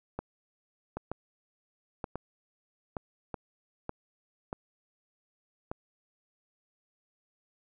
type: two click trains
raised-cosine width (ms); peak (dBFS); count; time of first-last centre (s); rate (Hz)
1; -20 / -21; 5 / 5; 0.19-3.894 / 0.97-5.715; 1.08 / 0.843
effects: none